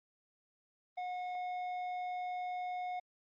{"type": "tone with tanh clipping", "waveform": "triangle", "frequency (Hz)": 725, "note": "F#5", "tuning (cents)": -35, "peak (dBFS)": -38, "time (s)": [0.97, 3], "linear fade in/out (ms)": 10, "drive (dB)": 12, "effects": ["Opus 32 kbps"]}